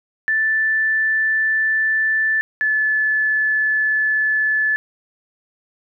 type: tone pair in turn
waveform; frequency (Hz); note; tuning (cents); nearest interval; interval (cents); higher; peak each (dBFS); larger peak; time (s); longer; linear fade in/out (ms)
sine; 1760 / 1731.8; A6 / A6; 0 / -28; unison; 28; first; -15; neither; 0.28-2.41 / 2.61-4.76; second; 0
effects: none